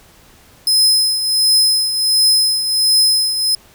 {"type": "tone with tremolo", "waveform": "sawtooth", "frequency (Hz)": 5100, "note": "D#8", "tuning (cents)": 42, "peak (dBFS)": -6, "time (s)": [0.67, 3.55], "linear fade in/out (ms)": 2, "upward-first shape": "triangle", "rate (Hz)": 1.4, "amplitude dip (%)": 65, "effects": ["pink hiss -47 dBFS RMS until 3.74 s"]}